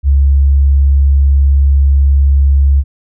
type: tone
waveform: sine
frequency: 69.3 Hz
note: C#2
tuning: in tune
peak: -5 dBFS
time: 0.03-2.84 s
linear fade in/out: 50 ms
effects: none